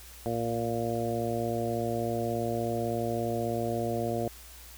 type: harmonic tone with a mistuned harmonic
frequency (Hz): 116.54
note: A#2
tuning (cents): 0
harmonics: 1 / 2 / 3 / 4 / 5 / 6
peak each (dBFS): -35 / -35 / -35 / -35 / -35 / -35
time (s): 0.26-4.28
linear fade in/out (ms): 0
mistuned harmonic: 1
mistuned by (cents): -27
effects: added 60 Hz sine -50 dBFS peak until 4.77 s + white hiss -50 dBFS RMS until 4.77 s